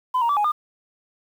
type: tone with pitch steps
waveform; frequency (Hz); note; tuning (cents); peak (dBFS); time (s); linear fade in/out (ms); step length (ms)
sine; 1012 / 936 / 1156 / 832 / 1210; B5 / A#5 / D6 / G#5 / D#6; +42 / +7 / -28 / +3 / -49; -16; 0.14-0.52; 10; 76
effects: tanh soft clip ceiling -15 dBFS + 8-bit